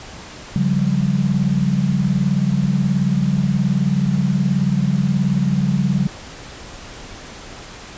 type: tone cluster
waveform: sine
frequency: 140.2 / 178.4 / 197.1 Hz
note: C#3 / F3 / G3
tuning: +20 / +37 / +10 cents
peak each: -19 dBFS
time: 0.56-6.07 s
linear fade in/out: 0 ms
effects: pink hiss -36 dBFS RMS until 7.97 s + resampled to 16000 Hz